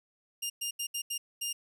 15% pulse tone bursts at uneven times, 2813 Hz, F7, 12 cents sharp, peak -25 dBFS, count 6, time 0.42-0.5 / 0.61-0.71 / 0.79-0.87 / 0.94-1.02 / 1.1-1.18 / 1.41-1.53 s, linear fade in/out 10 ms, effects none

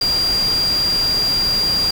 sine tone in noise, 4773 Hz, D8, 27 cents sharp, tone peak -15 dBFS, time 0.01-1.91 s, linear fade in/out 5 ms, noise pink, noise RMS -27 dBFS, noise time 0.01-1.91 s, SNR +9 dB, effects none

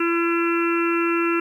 harmonic tone, 338.3 Hz, E4, 45 cents sharp, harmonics 1 / 3 / 4 / 5 / 6 / 7 / 8, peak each -20 / -33 / -25 / -33 / -37 / -32 / -28 dBFS, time 0-1.4 s, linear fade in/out 5 ms, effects 9-bit

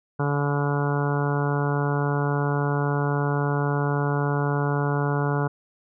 harmonic tone, 143.7 Hz, D3, 37 cents flat, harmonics 1 / 2 / 3 / 4 / 5 / 6 / 7 / 8 / 9 / 10, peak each -23 / -31 / -29 / -35 / -34 / -34 / -34 / -37 / -38 / -34 dBFS, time 0.19-5.48 s, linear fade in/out 10 ms, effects none

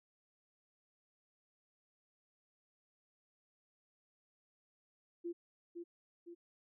sine tone with echo, 344 Hz, F4, 26 cents flat, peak -38 dBFS, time 5.24-5.33 s, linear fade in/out 20 ms, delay 510 ms, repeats 2, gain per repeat -5 dB, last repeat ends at 6.35 s, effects none

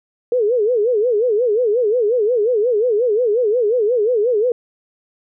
sine tone with vibrato, 455.2 Hz, A#4, 41 cents flat, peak -13 dBFS, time 0.32-4.52 s, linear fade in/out 2 ms, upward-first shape sine, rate 5.6 Hz, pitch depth 190 cents each way, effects none

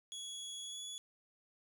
25% pulse tone with pitch glide, 3357 to 3398 Hz, G#7 to G#7, +18 to +39 cents, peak -39 dBFS, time 0.12-0.98 s, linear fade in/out 0 ms, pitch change +21 cents, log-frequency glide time 0.61-0.82 s, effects none

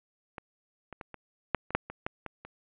clicks, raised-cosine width 0.5 ms, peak -24 / -26 / -25 / -26 / -9 / -25 / -9 / -24 / -16 / -22 / -28 dBFS, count 11, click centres 0.382 / 0.927 / 1.012 / 1.143 / 1.547 / 1.706 / 1.75 / 1.9 / 2.065 / 2.263 / 2.45 s, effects resampled to 8000 Hz + 8-bit

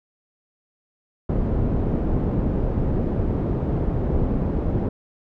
pink low-pass noise, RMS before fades -22 dBFS, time 1.29-4.89 s, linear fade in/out 5 ms, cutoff 420 Hz, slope 12 dB/octave, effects none

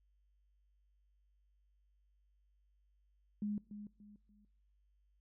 sine tone with echo, 207.7 Hz, G#3, in tune, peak -35 dBFS, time 3.42-3.58 s, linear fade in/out 2 ms, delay 290 ms, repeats 3, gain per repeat -10 dB, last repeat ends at 4.45 s, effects noise-tail reverb RT60 0.8 s tail -23 dB re dry + added 50 Hz sine -70 dBFS peak until 5.2 s

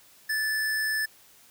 square tone, 1746 Hz, A6, 14 cents flat, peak -26 dBFS, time 0.29-1.06 s, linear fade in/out 10 ms, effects white hiss -56 dBFS RMS until 1.5 s

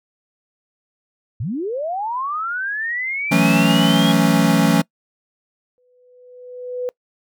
sine linear sweep, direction up, 90.5 to 3322 Hz, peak -21 dBFS, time 1.4-4.12 s, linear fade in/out 5 ms
square chord, F# minor seventh, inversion third, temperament equal, 164.81 / 185 / 220 / 277.2 Hz, E3 / F#3 / A3 / C#4, 0 / 0 / 0 / 0 cents, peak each -19 dBFS, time 3.31-4.82 s, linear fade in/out 10 ms
sine tone with exponential growth, 497.1 Hz, B4, 11 cents sharp, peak -19 dBFS, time 5.78-6.89 s, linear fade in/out 0 ms, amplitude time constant 240 ms
effects noise-tail reverb RT60 0.1 s tail -25 dB re dry

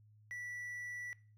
triangle tone, 1958 Hz, B6, 15 cents flat, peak -40 dBFS, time 0.31-1.13 s, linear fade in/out 0 ms, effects noise-tail reverb RT60 0.4 s tail -19 dB re dry + added 106 Hz sine -61 dBFS peak until 1.37 s

